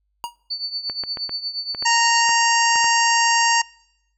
square tone with exponential decay, 950 Hz, A#5, 33 cents sharp, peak -22 dBFS, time 0.24-0.36 s, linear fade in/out 0 ms, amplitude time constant 25 ms
sine tone with tremolo, 4500 Hz, C#8, 25 cents sharp, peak -21 dBFS, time 0.5-2.24 s, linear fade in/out 10 ms, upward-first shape triangle, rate 8.5 Hz, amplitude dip 85%
clicks, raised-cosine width 0.5 ms, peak -17 dBFS, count 9, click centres 0.898 / 1.037 / 1.172 / 1.294 / 1.748 / 1.825 / 2.293 / 2.757 / 2.844 s
harmonic tone, 929 Hz, A#5, 6 cents flat, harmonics 1 / 2 / 3 / 5 / 6 / 7 / 8, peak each -18 / -21 / -23 / -25 / -26 / -26 / -27 dBFS, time 1.85-3.62 s, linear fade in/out 10 ms
effects noise-tail reverb RT60 0.9 s tail -26 dB re dry + added 50 Hz sine -67 dBFS peak until 4.17 s

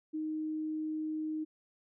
sine tone, 311.1 Hz, D#4, in tune, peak -33 dBFS, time 0.13-1.45 s, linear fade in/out 20 ms, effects none

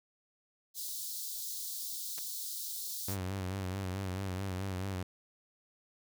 white high-pass noise, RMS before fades -40 dBFS, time 0.74-3.17 s, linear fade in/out 50 ms, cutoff 3700 Hz, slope 48 dB/octave
clicks, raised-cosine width 0.2 ms, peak -30 dBFS, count 2, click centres 2.18 / 2.186 s
sawtooth tone with vibrato, 94.8 Hz, F#2, 43 cents sharp, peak -31 dBFS, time 3.08-5.03 s, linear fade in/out 5 ms, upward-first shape sine, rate 4.6 Hz, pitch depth 67 cents each way
effects none

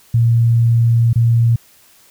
sine tone with dropouts, 116.54 Hz, A#2, in tune, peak -9 dBFS, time 0.14-1.56 s, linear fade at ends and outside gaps 5 ms, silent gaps 1.131-1.157 s, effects white hiss -49 dBFS RMS until 2.1 s

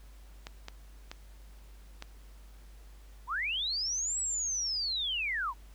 clicks, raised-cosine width 0.2 ms, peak -23 dBFS, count 4, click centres 0.469 / 0.684 / 1.115 / 2.024 s
sine linear two-way sweep, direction up then down, 880 to 7902 to 880 Hz, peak -30 dBFS, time 3.27-5.54 s, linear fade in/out 50 ms, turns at 4.2 s
effects added 50 Hz sine -49 dBFS peak until 5.74 s + pink hiss -62 dBFS RMS until 5.74 s

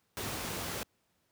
pink noise, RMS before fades -37 dBFS, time 0.17-0.83 s, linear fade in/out 0 ms, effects pink hiss -75 dBFS RMS until 1.31 s + high-pass 80 Hz 12 dB/octave

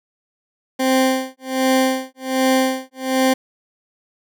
20% pulse tone with tremolo, 261.6 Hz, C4, in tune, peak -8 dBFS, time 0.79-3.34 s, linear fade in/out 10 ms, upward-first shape sine, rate 1.3 Hz, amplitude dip 100%, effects none

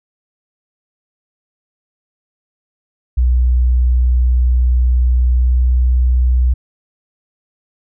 sine tone with pitch glide, 61.74 to 62.24 Hz, B1 to B1, 0 to +14 cents, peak -9 dBFS, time 3.17-6.54 s, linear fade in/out 10 ms, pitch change +14 cents, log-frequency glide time 5.33-5.58 s, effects none

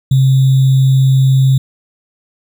sine tone with sample-and-hold, 133 Hz, C3, 29 cents sharp, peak -6 dBFS, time 0.11-1.58 s, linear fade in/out 5 ms, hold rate 3675 Hz, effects none

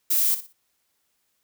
violet noise with echo, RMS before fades -21 dBFS, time 0.1-0.35 s, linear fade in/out 10 ms, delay 60 ms, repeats 3, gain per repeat -12 dB, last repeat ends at 0.53 s, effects white hiss -72 dBFS RMS until 1.43 s

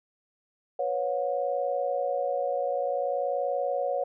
sine chord, B suspended second, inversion none, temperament equal with one note detuned, 493.9 / 554.4 / 723.9 Hz, B4 / C#5 / F#5, 0 / 0 / -38 cents, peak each -32 / -28 / -31 dBFS, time 0.79-4.04 s, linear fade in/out 5 ms, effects none

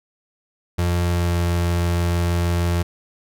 35% pulse tone with pitch glide, 87.31 to 86.36 Hz, F2 to F2, 0 to -19 cents, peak -16 dBFS, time 0.78-2.83 s, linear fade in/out 10 ms, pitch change -19 cents, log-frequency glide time 1.04-1.35 s, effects none

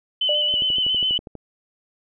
sine tone with vibrato, 3000 Hz, F#7, 23 cents sharp, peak -18 dBFS, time 0.21-1.18 s, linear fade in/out 5 ms, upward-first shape square, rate 7.3 Hz, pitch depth 27 cents each way
sine tone with exponential decay, 597 Hz, D5, 28 cents sharp, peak -20 dBFS, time 0.29-0.8 s, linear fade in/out 2 ms, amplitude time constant 110 ms
click train, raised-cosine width 2 ms, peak -22 dBFS, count 11, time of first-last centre 0.54-1.353 s, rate 12.3 Hz
effects none

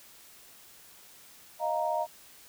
sine chord, Eb suspended second, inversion none, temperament equal, 622.3 / 698.5 / 932.3 Hz, Eb5 / F5 / Bb5, 0 / 0 / 0 cents, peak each -31 / -32 / -31 dBFS, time 1.59-2.07 s, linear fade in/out 50 ms, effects white hiss -54 dBFS RMS until 2.48 s

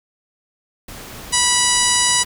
pink noise, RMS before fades -35 dBFS, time 0.88-2.25 s, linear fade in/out 5 ms
harmonic tone, 979 Hz, B5, 15 cents flat, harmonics 1 / 2 / 3 / 4 / 5 / 6 / 7 / 8 / 9 / 10, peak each -23 / -23 / -23 / -23 / -23 / -23 / -23 / -23 / -23 / -23 dBFS, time 1.32-2.24 s, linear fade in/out 20 ms
effects none

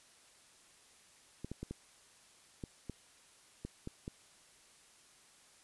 clicks, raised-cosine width 3 ms, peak -28 dBFS, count 9, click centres 1.446 / 1.516 / 1.63 / 1.71 / 2.638 / 2.897 / 3.65 / 3.874 / 4.079 s, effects white hiss -63 dBFS RMS until 5.63 s + resampled to 24000 Hz

